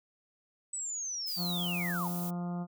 sine linear sweep, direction down, 8060 to 819 Hz, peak -34 dBFS, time 0.73-2.08 s, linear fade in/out 5 ms
violet noise, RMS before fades -41 dBFS, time 1.26-2.31 s, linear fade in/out 20 ms
harmonic tone, 175.3 Hz, F3, 7 cents sharp, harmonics 1 / 2 / 3 / 4 / 5 / 6 / 7 / 8, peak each -33 / -47 / -51 / -45 / -51 / -55 / -52 / -60 dBFS, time 1.36-2.67 s, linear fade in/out 50 ms
effects none

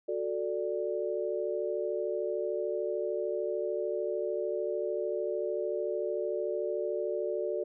sine chord, D major, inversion first, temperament just, 367.1 / 440.5 / 587.3 Hz, F#4 / A4 / D5, -14 / +2 / 0 cents, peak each -34 dBFS, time 0.08-7.64 s, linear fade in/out 10 ms, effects none

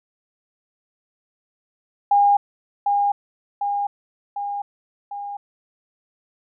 sine tone with echo, 811 Hz, G#5, 41 cents flat, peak -12 dBFS, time 2.11-2.37 s, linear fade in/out 5 ms, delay 750 ms, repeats 4, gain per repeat -4 dB, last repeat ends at 5.37 s, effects none

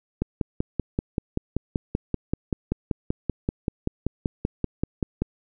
click train, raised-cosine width 3 ms, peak -10 dBFS, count 27, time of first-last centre 0.22-5.22 s, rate 5.2 Hz, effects none

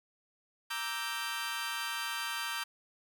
20% pulse chord, E half-diminished seventh, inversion second, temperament equal, 932.3 / 1174.7 / 1318.5 / 1568 Hz, Bb5 / D6 / E6 / G6, 0 / 0 / 0 / 0 cents, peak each -36 / -37 / -37 / -33 dBFS, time 0.7-2.64 s, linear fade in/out 10 ms, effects none

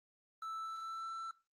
triangle tone with pitch glide, 1318.5 to 1335.4 Hz, E6 to E6, 0 to +22 cents, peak -38 dBFS, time 0.42-1.31 s, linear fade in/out 2 ms, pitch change +22 cents, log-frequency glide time 0.6-1.1 s, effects noise-tail reverb RT60 0.3 s tail -21 dB re dry + Opus 24 kbps

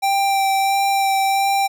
square tone with vibrato, 784 Hz, G5, in tune, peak -16 dBFS, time 0.02-1.68 s, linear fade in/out 20 ms, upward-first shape sine, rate 1.5 Hz, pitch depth 13 cents each way, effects none

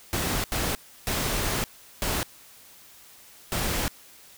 pink noise bursts at uneven times, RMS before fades -27 dBFS, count 5, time 0.13-0.44 / 0.52-0.75 / 1.07-1.64 / 2.02-2.23 / 3.52-3.88 s, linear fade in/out 0 ms, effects white hiss -51 dBFS RMS until 4.37 s

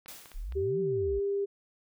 clicks, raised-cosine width 0.3 ms, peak -33 dBFS, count 4, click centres 0.06 / 0.258 / 0.317 / 0.523 s
white noise with exponential decay, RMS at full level -43 dBFS, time 0.08-0.73 s, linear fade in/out 2 ms, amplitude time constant 140 ms
sine exponential two-way sweep, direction up then down, 30 to 189.8 to 53.7 Hz, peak -34 dBFS, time 0.34-1.2 s, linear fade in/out 20 ms, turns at 0.8 s
sine tone with pitch glide, 390 to 399.6 Hz, G4 to G4, -9 to +33 cents, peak -27 dBFS, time 0.55-1.46 s, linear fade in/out 20 ms, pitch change +42 cents, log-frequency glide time 0.96-1.21 s
effects none

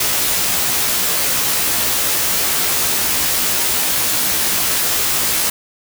white noise with comb filter, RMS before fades -17 dBFS, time 0-5.5 s, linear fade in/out 5 ms, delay 16 ms, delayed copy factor +0.7, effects none

